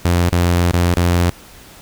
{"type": "tone with dropouts", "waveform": "sawtooth", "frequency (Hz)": 87.31, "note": "F2", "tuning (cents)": 0, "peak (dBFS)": -8, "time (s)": [0.05, 1.3], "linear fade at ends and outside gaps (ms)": 0, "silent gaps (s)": [[0.293, 0.324], [0.713, 0.735], [0.939, 0.971]], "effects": ["pink hiss -41 dBFS RMS until 1.81 s"]}